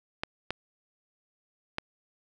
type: clicks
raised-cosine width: 0.3 ms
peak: -14 dBFS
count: 3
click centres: 0.235 / 0.506 / 1.784 s
effects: none